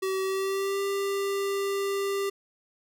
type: tone with pitch glide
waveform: square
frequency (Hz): 381.3 to 396.1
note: G4 to G4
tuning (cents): -48 to +18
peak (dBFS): -27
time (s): 0.02-2.3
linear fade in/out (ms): 10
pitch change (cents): +66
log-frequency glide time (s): 0.22-0.81
effects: none